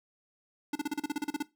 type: tone bursts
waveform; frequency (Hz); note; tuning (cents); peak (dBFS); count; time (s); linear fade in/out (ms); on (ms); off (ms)
square; 293.7; D4; 0; -29; 12; 0.73-1.426; 5; 25; 36
effects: noise-tail reverb RT60 0.2 s tail -17 dB re dry